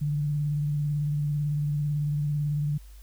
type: tone with vibrato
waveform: sine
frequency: 147.4 Hz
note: D3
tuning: 7 cents sharp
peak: -24 dBFS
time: 0.01-2.78 s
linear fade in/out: 10 ms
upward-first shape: triangle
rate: 18 Hz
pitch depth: 42 cents each way
effects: added 50 Hz sine -44 dBFS peak until 3.02 s + white hiss -59 dBFS RMS until 3.02 s